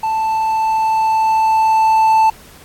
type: tone with level ramp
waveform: triangle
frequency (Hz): 882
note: A5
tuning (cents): +4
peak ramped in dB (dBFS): -13 to -6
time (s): 0.03-2.3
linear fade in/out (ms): 5
effects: pink hiss -42 dBFS RMS until 2.64 s + AAC 64 kbps